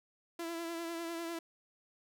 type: tone with vibrato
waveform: sawtooth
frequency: 335.1 Hz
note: E4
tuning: 29 cents sharp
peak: -34 dBFS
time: 0.39-1.39 s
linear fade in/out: 5 ms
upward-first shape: sine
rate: 10 Hz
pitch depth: 31 cents each way
effects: none